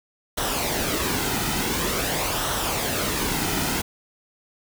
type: noise with flanger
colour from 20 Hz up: pink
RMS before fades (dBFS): -25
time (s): 0.37-3.82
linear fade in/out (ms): 10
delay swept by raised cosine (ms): 0.42 to 1.82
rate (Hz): 0.47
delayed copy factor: -0.5
effects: none